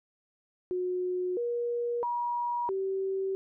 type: tone with pitch steps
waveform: sine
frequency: 363.3 / 476.9 / 959 / 385 Hz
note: F#4 / A#4 / A#5 / G4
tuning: -32 / +39 / +49 / -31 cents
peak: -28 dBFS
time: 0.71-3.35 s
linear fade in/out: 0 ms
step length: 660 ms
effects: none